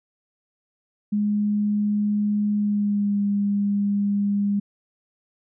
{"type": "tone with pitch glide", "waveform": "sine", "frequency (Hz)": [207.7, 202.4], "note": ["G#3", "G#3"], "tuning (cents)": [0, -44], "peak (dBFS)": -19, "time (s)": [1.12, 4.6], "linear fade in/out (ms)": 10, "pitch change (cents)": -44, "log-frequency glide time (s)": [2.55, 3.21], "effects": []}